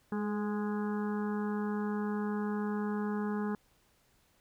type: harmonic tone with a mistuned harmonic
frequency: 207.7 Hz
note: G#3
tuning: in tune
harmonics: 1 / 2 / 4 / 5 / 6 / 7 / 8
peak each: -32 / -38 / -44 / -46 / -48 / -49 / -50 dBFS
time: 0.12-3.55 s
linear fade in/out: 2 ms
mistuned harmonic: 2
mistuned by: +23 cents
effects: pink hiss -69 dBFS RMS until 4.4 s